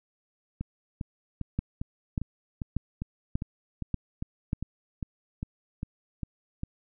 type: two click trains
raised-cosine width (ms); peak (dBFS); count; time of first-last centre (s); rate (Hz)
5; -20 / -15; 16 / 6; 0.61-6.634 / 1.59-4.531; 2.49 / 1.7
effects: none